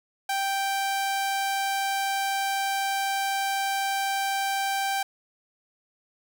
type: tone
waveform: sawtooth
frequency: 784 Hz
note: G5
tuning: in tune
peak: -21 dBFS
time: 0.29-5.03 s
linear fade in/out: 5 ms
effects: 9-bit